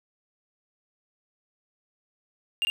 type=tone with echo; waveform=triangle; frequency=2800 Hz; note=F7; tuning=4 cents sharp; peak=-21 dBFS; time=2.62-2.65 s; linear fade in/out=0 ms; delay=50 ms; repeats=1; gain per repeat=-2 dB; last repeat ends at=2.7 s; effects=none